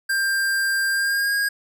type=tone with pitch glide; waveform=square; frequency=1589 to 1631.8 Hz; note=G6 to G#6; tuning=+23 to -31 cents; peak=-20 dBFS; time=0.09-1.49 s; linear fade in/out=10 ms; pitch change=+46 cents; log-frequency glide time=0.9-1.34 s; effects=none